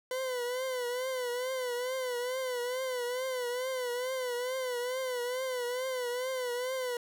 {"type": "tone with vibrato", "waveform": "40% pulse", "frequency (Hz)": 503, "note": "B4", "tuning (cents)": 32, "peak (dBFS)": -31, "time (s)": [0.11, 6.97], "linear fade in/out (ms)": 2, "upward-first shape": "triangle", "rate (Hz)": 2.3, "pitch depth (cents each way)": 86, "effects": []}